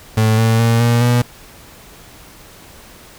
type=tone with pitch steps; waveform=35% pulse; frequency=110 / 112.7 / 115.47 / 118.3 / 121.21 Hz; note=A2 / A2 / A#2 / A#2 / B2; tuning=0 / +42 / -16 / +26 / -32 cents; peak=-9 dBFS; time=0.17-1.22 s; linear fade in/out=5 ms; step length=210 ms; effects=pink hiss -41 dBFS RMS until 3.18 s